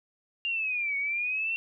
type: linear two-way sweep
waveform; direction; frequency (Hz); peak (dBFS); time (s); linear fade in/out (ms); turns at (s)
sine; down then up; 2806 to 2217 to 2728; -27; 0.45-1.56; 0; 0.97
effects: none